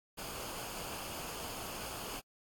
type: noise with comb filter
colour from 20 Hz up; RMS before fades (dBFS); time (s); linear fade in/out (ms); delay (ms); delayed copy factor
pink; -43; 0.17-2.21; 20; 0.52; -0.5
effects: AAC 64 kbps